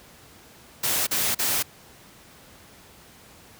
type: noise bursts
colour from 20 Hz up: white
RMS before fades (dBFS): -24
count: 3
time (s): 0.83-1.628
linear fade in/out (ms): 10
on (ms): 240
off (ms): 39
effects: pink hiss -50 dBFS RMS until 3.59 s + high-pass 60 Hz 12 dB/octave

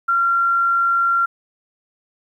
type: tone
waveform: sine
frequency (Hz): 1375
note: F6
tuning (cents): -27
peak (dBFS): -14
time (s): 0.08-1.26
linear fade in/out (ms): 10
effects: 9-bit

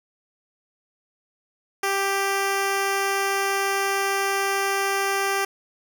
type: tone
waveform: 10% pulse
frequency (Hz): 393.2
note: G4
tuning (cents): +5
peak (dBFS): -13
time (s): 1.83-5.45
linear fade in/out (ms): 5
effects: none

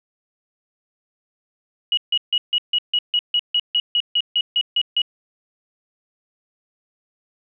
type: tone bursts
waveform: sine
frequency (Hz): 2909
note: F#7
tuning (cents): -30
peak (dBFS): -15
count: 16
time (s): 1.92-5.018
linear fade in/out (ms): 2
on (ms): 53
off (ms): 150
effects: none

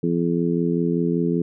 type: harmonic tone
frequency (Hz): 85.2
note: F2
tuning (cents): -42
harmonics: 2 / 3 / 4 / 5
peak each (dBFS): -22 / -24 / -25 / -26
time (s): 0.03-1.42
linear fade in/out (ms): 5
effects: none

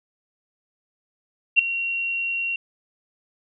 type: tone with ADSR envelope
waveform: sine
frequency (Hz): 2745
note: F7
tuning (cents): -31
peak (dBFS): -8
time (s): 1.56-2.56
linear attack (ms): 31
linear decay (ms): 4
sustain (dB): -15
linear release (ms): 3
effects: none

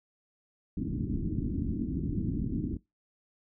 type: low-pass noise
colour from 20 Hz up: white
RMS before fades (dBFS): -32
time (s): 0.77-2.77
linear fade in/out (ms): 2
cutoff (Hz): 310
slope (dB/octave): 48
effects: noise-tail reverb RT60 0.2 s tail -21 dB re dry

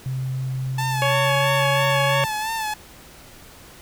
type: tone with pitch glide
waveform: sine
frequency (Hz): 130.81 to 137.71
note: C3 to C#3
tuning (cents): 0 to -11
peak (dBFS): -23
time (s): 0.06-2.25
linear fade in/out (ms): 0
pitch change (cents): +89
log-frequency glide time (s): 1.1-1.37
type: tone with vibrato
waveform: sawtooth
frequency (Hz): 875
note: A5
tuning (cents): -10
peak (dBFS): -20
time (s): 0.78-2.74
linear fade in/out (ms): 5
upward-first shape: sine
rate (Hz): 3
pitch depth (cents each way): 52
type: harmonic tone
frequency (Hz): 558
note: C#5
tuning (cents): +11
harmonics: 1 / 2 / 3 / 4 / 5 / 6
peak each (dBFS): -22 / -25 / -27 / -28 / -29 / -30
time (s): 1.02-2.24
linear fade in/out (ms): 0
effects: pink hiss -45 dBFS RMS until 3.81 s

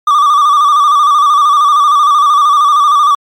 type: tone with vibrato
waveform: triangle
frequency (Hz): 1174.7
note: D6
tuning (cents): 0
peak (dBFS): -3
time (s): 0.07-3.15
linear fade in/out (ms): 5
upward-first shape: square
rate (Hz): 13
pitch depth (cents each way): 54
effects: MP3 96 kbps

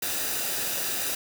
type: noise with comb filter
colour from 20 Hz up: white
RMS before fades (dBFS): -29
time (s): 0.02-1.15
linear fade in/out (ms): 5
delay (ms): 0.92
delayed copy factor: -0.5
effects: none

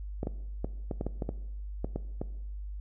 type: clicks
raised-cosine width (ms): 2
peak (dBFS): -19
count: 11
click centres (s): 0.231 / 0.271 / 0.645 / 0.912 / 1.011 / 1.066 / 1.222 / 1.291 / 1.845 / 1.96 / 2.215
effects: noise-tail reverb RT60 0.9 s tail -17 dB re dry + added 50 Hz sine -36 dBFS peak until 2.8 s

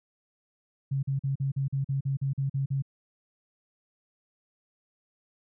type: tone bursts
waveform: sine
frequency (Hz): 136.8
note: C#3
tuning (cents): -23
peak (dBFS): -25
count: 12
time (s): 0.91-2.823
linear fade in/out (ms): 10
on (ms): 120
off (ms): 43
effects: none

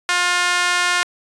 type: tone with high-pass filter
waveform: sawtooth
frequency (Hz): 355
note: F4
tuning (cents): +28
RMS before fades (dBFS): -18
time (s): 0.09-1.03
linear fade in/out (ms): 0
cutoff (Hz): 1400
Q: 1.4
effects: resampled to 22050 Hz

